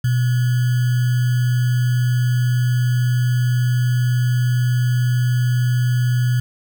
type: tone with sample-and-hold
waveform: sine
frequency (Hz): 123.47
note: B2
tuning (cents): 0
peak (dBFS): -14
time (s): 0.04-6.4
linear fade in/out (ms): 5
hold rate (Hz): 1575
effects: none